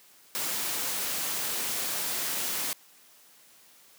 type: noise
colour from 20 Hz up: white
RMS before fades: -31 dBFS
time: 0.35-2.73 s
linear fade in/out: 0 ms
effects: white hiss -57 dBFS RMS until 3.98 s + high-pass 150 Hz 12 dB/octave